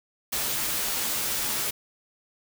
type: noise with comb filter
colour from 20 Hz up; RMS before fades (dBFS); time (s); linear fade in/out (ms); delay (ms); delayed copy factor
white; -28; 0.32-1.71; 10; 11; -0.55
effects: none